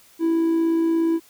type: tone with amplitude modulation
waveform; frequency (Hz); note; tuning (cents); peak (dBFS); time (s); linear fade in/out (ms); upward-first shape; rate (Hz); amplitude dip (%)
triangle; 329.6; E4; 0; -13; 0.19-1.2; 50; sine; 57; 35
effects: tanh soft clip ceiling -10 dBFS + white hiss -53 dBFS RMS until 1.29 s